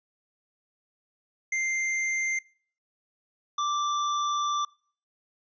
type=tone pair in turn; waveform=square; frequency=2093 / 1174.7 Hz; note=C7 / D6; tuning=0 / 0 cents; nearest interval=minor seventh; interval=1000 cents; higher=first; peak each=-26 dBFS; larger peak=neither; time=1.52-2.39 / 3.58-4.65 s; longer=second; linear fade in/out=5 ms; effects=noise-tail reverb RT60 0.5 s tail -25 dB re dry + resampled to 16000 Hz